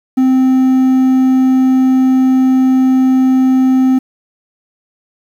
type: tone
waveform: triangle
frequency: 260 Hz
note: C4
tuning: 11 cents flat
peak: -5 dBFS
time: 0.17-3.99 s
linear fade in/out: 10 ms
effects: 7-bit